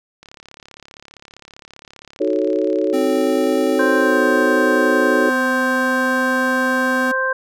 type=click train; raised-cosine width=0.2 ms; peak=-23 dBFS; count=134; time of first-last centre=0.23-4.008 s; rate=35.2 Hz
type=chord; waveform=sine; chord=D# half-diminished seventh; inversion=none; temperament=equal; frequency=311.1 / 370 / 440 / 554.4 Hz; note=D#4 / F#4 / A4 / C#5; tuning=0 / 0 / 0 / 0 cents; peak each=-21 dBFS; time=2.2-5.3 s; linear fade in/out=10 ms
type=tone with pitch glide; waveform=square; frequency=261.6 to 253.4 Hz; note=C4 to B3; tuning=0 to +45 cents; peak=-21 dBFS; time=2.93-7.12 s; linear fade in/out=10 ms; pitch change=-55 cents; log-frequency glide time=3.97-4.22 s
type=harmonic tone; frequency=523.3 Hz; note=C5; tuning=in tune; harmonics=1 / 2 / 3; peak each=-22 / -23 / -19 dBFS; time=3.79-7.33 s; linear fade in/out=5 ms
effects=none